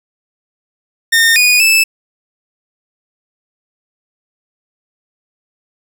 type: tone with pitch steps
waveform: sawtooth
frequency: 1826 / 2466 / 2628 Hz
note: A#6 / D#7 / E7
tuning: -36 / -16 / -6 cents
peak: -4 dBFS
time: 1.12-1.84 s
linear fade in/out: 10 ms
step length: 240 ms
effects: none